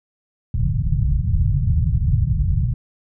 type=low-pass noise; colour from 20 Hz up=white; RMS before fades=-18 dBFS; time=0.54-2.74 s; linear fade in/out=5 ms; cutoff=150 Hz; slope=48 dB/octave; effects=none